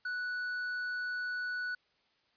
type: tone with tanh clipping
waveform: triangle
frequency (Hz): 1479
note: F#6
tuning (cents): -1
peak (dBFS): -35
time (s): 0.05-1.75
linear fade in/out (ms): 5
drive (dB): 10
effects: white hiss -72 dBFS RMS until 2.36 s + resampled to 11025 Hz